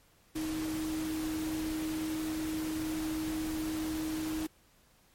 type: tone in noise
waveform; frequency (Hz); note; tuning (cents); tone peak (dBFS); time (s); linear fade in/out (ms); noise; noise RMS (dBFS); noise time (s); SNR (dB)
sine; 314.2; D#4; +17; -32; 0.35-4.47; 10; pink; -42; 0.35-4.47; +7
effects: pink hiss -65 dBFS RMS until 5.14 s + MP3 64 kbps